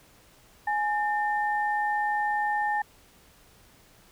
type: tone pair together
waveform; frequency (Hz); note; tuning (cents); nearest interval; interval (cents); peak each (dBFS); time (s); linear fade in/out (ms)
sine; 836.8 / 1800; G#5 / A6; +13 / +39; octave + minor second; 1326; -25 / -30; 0.67-2.82; 5
effects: pink hiss -57 dBFS RMS until 4.11 s